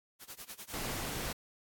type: noise with tremolo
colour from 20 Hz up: white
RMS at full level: -44 dBFS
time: 0.19-0.81 s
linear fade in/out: 50 ms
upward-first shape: sine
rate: 10 Hz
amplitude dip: 95%
type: noise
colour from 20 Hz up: pink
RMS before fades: -38 dBFS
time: 0.73-1.33 s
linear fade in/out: 10 ms
effects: AAC 64 kbps